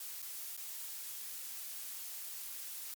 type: noise with dropouts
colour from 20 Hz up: blue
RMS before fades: -44 dBFS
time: 0-2.94 s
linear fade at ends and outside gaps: 2 ms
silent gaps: 0.22-0.225 / 0.567-0.574 s
effects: MP3 96 kbps